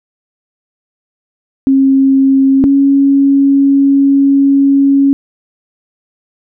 sine tone pair in turn, 269.6 / 276.7 Hz, C#4 / C#4, -48 / -3 cents, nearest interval unison, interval 45 cents, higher second, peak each -5 dBFS, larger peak neither, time 1.67-2.64 / 2.64-5.13 s, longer second, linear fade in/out 0 ms, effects none

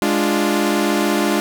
sawtooth chord, D diminished, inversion second, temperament equal, 207.7 / 293.7 / 349.2 Hz, Ab3 / D4 / F4, 0 / 0 / 0 cents, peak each -16 dBFS, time 0.02-1.4 s, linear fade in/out 0 ms, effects none

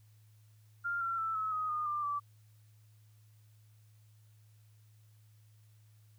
sine tone with pitch steps, 1396.9 / 1360.3 / 1324.6 / 1289.9 / 1256.1 / 1223.1 / 1191 / 1159.8 Hz, F6 / F6 / E6 / E6 / D#6 / D#6 / D6 / D6, 0 / -46 / +8 / -38 / +16 / -30 / +24 / -22 cents, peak -32 dBFS, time 0.84-2.2 s, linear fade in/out 20 ms, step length 170 ms, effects added 107 Hz sine -59 dBFS peak until 6.18 s + white hiss -73 dBFS RMS until 6.18 s

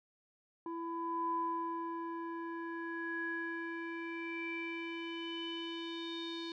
square tone with low-pass filter sweep, 333.8 Hz, E4, 22 cents sharp, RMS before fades -40 dBFS, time 0.66-6.52 s, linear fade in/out 2 ms, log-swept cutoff 840 to 4000 Hz, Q 8.2, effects none

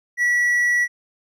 triangle tone, 1941 Hz, B6, 31 cents flat, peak -14 dBFS, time 0.17-0.88 s, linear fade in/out 50 ms, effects none

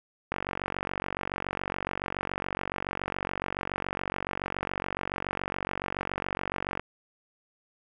click train, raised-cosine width 0.5 ms, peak -15 dBFS, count 306, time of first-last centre 0.32-6.796 s, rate 47.1 Hz, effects none

